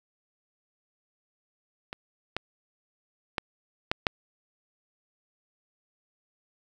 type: clicks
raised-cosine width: 0.3 ms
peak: -20 / -13 / -11 / -8 / -6 dBFS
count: 5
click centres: 1.929 / 2.366 / 3.382 / 3.915 / 4.068 s
effects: 8-bit